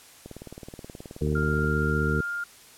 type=click train; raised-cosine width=2 ms; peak=-26 dBFS; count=27; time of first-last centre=0.26-1.643 s; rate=18.8 Hz
type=harmonic tone; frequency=75.5 Hz; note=D2; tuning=48 cents sharp; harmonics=1 / 2 / 3 / 4 / 5 / 6; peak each=-28 / -27 / -31 / -36 / -32 / -32 dBFS; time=1.21-2.21 s; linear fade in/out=5 ms
type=tone with pitch glide; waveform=sine; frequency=1396.9 to 1405.8 Hz; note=F6 to F6; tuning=0 to +11 cents; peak=-28 dBFS; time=1.35-2.44 s; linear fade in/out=5 ms; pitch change=+11 cents; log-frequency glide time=2.15-2.29 s
effects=white hiss -51 dBFS RMS until 2.77 s + low-pass 12000 Hz 12 dB/octave